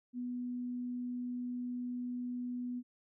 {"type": "tone", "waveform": "sine", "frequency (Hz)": 246.3, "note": "B3", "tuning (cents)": -5, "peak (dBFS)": -36, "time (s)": [0.13, 2.83], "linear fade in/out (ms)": 50, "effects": []}